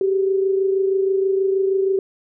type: tone pair together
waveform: sine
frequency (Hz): 384.9 / 411.2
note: G4 / G#4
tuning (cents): -32 / -17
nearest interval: minor second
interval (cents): 115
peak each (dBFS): -16 / -26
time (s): 0.01-1.99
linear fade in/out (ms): 2
effects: none